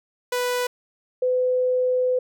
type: tone pair in turn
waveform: sawtooth / sine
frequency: 493.9 / 504.9 Hz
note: B4 / B4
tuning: 0 / +38 cents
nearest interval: unison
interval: 38 cents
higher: second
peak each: -18 dBFS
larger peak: neither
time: 0.32-0.67 / 1.22-2.19 s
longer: second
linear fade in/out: 5 ms
effects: none